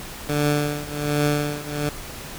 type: tone with tremolo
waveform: 15% pulse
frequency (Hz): 147.1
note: D3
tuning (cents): +3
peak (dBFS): -11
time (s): 0.29-1.89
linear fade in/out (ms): 2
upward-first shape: triangle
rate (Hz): 1.3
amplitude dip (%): 90
effects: pink hiss -36 dBFS RMS until 2.38 s